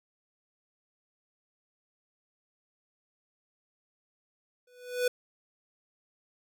square tone with exponential growth, 494.6 Hz, B4, 3 cents sharp, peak -23 dBFS, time 4.67-5.08 s, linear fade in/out 5 ms, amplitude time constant 88 ms, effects none

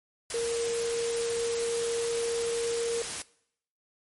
sine tone in noise, 466.2 Hz, A#4, in tune, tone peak -27 dBFS, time 0.34-3.02 s, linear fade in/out 2 ms, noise white, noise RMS -35 dBFS, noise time 0.3-3.22 s, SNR +5 dB, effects noise-tail reverb RT60 0.7 s tail -21 dB re dry + MP3 48 kbps

